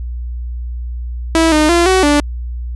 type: tone with pitch steps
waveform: sawtooth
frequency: 326.2 / 305.8 / 343.4 / 375.7 / 292.2 Hz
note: E4 / D#4 / F4 / F#4 / D4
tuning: -18 / -30 / -29 / +26 / -9 cents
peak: -5 dBFS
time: 1.35-2.2 s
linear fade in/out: 0 ms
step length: 170 ms
effects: added 60 Hz sine -20 dBFS peak until 2.75 s + resampled to 24000 Hz